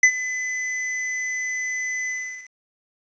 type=tone with ADSR envelope; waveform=square; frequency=2013 Hz; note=B6; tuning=33 cents sharp; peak=-9 dBFS; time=0.03-2.5 s; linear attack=4 ms; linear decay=73 ms; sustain=-16 dB; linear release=420 ms; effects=resampled to 16000 Hz + 8-bit